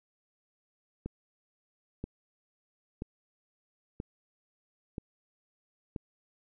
click train, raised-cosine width 3 ms, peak -23 dBFS, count 6, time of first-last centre 1.06-5.962 s, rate 1.02 Hz, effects none

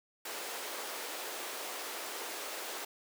pink high-pass noise, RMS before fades -41 dBFS, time 0.25-2.85 s, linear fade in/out 5 ms, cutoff 380 Hz, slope 24 dB/octave, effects none

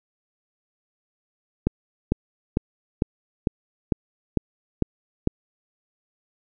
click train, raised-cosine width 3 ms, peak -6 dBFS, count 9, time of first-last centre 1.67-5.274 s, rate 2.22 Hz, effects none

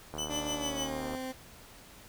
click train, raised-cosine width 1 ms, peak -25 dBFS, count 78, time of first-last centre 0.14-1.149 s, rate 76.3 Hz
25% pulse tone with tremolo, 3000 Hz, F#7, 23 cents sharp, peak -29 dBFS, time 0.18-0.9 s, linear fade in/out 5 ms, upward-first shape sine, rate 6.7 Hz, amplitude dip 80%
20% pulse tone with pitch glide, 293.2 to 259.7 Hz, D4 to C4, -3 to -13 cents, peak -31 dBFS, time 0.29-1.33 s, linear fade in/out 20 ms, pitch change -210 cents, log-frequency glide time 0.53-1.07 s
effects pink hiss -53 dBFS RMS until 2.08 s

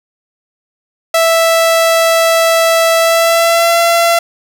sawtooth tone with pitch glide, 659.3 to 678.2 Hz, E5 to E5, 0 to +49 cents, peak -4 dBFS, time 1.14-4.19 s, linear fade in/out 5 ms, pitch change +49 cents, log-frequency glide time 2.99-3.79 s, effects 7-bit

